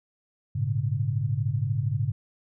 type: tone cluster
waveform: sine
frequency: 103.3 / 116.2 / 140.3 Hz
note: G#2 / A#2 / C#3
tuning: -9 / -5 / +21 cents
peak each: -28 dBFS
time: 0.55-2.12 s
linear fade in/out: 10 ms
effects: none